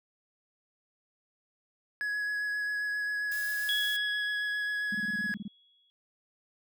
triangle tone with vibrato, 1679 Hz, G#6, 18 cents sharp, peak -28 dBFS, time 2.01-5.34 s, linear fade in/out 0 ms, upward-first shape sine, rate 7.5 Hz, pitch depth 12 cents each way
blue noise, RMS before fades -42 dBFS, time 3.31-3.97 s, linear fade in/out 10 ms
sine tone with exponential decay, 3346 Hz, G#7, 12 cents sharp, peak -27 dBFS, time 3.69-5.9 s, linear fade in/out 0 ms, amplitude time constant 480 ms
sine tone bursts, 205.7 Hz, G#3, 16 cents flat, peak -34 dBFS, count 11, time 4.92-5.48 s, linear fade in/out 5 ms, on 30 ms, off 23 ms
effects none

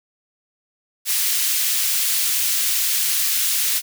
white high-pass noise, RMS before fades -20 dBFS, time 1.05-3.82 s, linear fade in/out 50 ms, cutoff 2300 Hz, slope 12 dB/octave, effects none

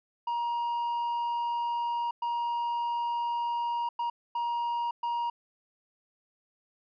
triangle tone bursts at uneven times, 946 Hz, A#5, 25 cents sharp, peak -26 dBFS, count 5, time 0.27-2.11 / 2.22-3.89 / 3.99-4.1 / 4.35-4.91 / 5.03-5.3 s, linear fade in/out 5 ms, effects resampled to 11025 Hz

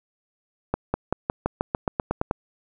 accelerating click train, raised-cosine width 1 ms, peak -8 dBFS, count 12, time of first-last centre 0.74-2.311 s, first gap 200 ms, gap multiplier 0.93, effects none

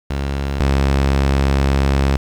sawtooth tone pair in turn, 69.3 / 68.5 Hz, C#2 / C#2, 0 / -20 cents, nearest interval unison, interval 20 cents, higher first, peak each -15 / -9 dBFS, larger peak second, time 0.1-0.6 / 0.6-2.17 s, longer second, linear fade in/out 5 ms, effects low-pass 6000 Hz 12 dB/octave + 7-bit

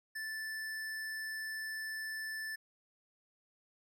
sine tone with hard clipping, 1757 Hz, A6, 3 cents flat, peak -40 dBFS, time 0.15-2.56 s, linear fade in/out 10 ms, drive 15 dB, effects none

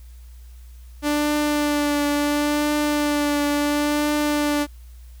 sawtooth tone with vibrato, 293.7 Hz, D4, in tune, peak -15 dBFS, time 1.02-4.67 s, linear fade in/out 50 ms, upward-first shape triangle, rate 0.72 Hz, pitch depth 23 cents each way, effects added 60 Hz sine -39 dBFS peak until 5.2 s + white hiss -57 dBFS RMS until 5.2 s

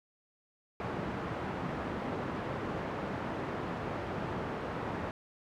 pink band-pass noise, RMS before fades -37 dBFS, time 0.8-5.11 s, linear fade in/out 0 ms, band 110 to 1400 Hz, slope 12 dB/octave, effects none

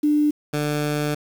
sine / 15% pulse tone pair in turn, 297.5 / 148.41 Hz, D4 / D3, +22 / +19 cents, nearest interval octave, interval 1203 cents, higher first, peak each -15 dBFS, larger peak neither, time 0.03-0.31 / 0.53-1.15 s, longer second, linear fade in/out 10 ms, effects 7-bit

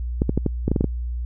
clicks, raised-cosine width 3 ms, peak -6 dBFS, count 9, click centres 0.219 / 0.294 / 0.376 / 0.463 / 0.68 / 0.716 / 0.762 / 0.809 / 0.843 s, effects added 60 Hz sine -24 dBFS peak until 1.25 s

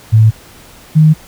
sine tone pair in turn, 110 / 155.56 Hz, A2 / D#3, 0 / 0 cents, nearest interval tritone, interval 600 cents, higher second, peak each -3 / -3 dBFS, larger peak neither, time 0.12-0.31 / 0.95-1.14 s, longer neither, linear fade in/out 20 ms, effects pink hiss -39 dBFS RMS until 1.27 s

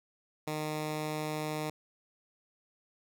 10% pulse tone, 153.5 Hz, D#3, 23 cents flat, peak -25 dBFS, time 0.47-1.7 s, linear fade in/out 5 ms, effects none

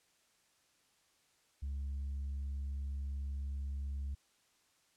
sine tone with tanh clipping, 69.3 Hz, C#2, in tune, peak -37 dBFS, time 1.62-4.15 s, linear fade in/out 10 ms, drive 1 dB, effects white hiss -72 dBFS RMS until 4.96 s + low-pass 9000 Hz 12 dB/octave

